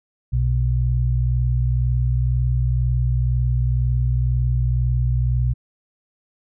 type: tone pair together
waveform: sine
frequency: 61.74 / 123.75 Hz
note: B1 / B2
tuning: 0 / +4 cents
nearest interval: octave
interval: 1204 cents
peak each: -19 dBFS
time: 0.32-5.54 s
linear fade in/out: 20 ms
effects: none